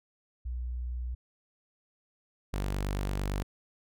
sine / sawtooth tone pair in turn, 61.1 / 48.85 Hz, B1 / G1, -18 / -5 cents, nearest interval major third, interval 387 cents, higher first, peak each -32 / -26 dBFS, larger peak second, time 0.45-1.15 / 2.53-3.43 s, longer second, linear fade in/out 10 ms, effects none

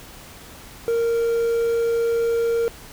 triangle tone with quantisation, 463.8 Hz, A#4, 9 cents flat, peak -16 dBFS, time 0.88-2.68 s, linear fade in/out 0 ms, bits 7, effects pink hiss -42 dBFS RMS until 2.92 s

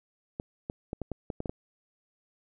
clicks, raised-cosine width 2 ms, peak -20 dBFS, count 9, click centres 0.399 / 0.699 / 0.931 / 1.017 / 1.117 / 1.302 / 1.404 / 1.458 / 1.495 s, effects none

